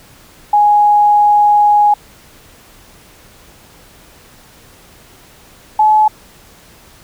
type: tone pair in turn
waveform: sine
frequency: 830.6 / 857.4 Hz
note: G#5 / A5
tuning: 0 / -45 cents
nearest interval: minor second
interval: 55 cents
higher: second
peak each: -6 dBFS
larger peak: neither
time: 0.53-1.94 / 5.79-6.08 s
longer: first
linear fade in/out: 5 ms
effects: pink hiss -43 dBFS RMS until 7.03 s